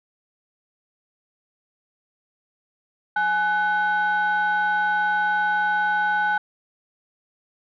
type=tone pair together; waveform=sine; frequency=838.8 / 1496 Hz; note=G#5 / F#6; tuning=+17 / +19 cents; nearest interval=minor seventh; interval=1002 cents; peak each=-20 dBFS; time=3.16-6.38 s; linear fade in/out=5 ms; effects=tanh soft clip ceiling -15 dBFS